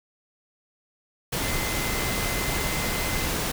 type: tone in noise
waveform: sine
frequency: 2060 Hz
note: C7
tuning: 28 cents flat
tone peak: -34 dBFS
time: 1.42-3.27 s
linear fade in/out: 10 ms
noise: pink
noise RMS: -27 dBFS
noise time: 1.32-3.52 s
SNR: -10 dB
effects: none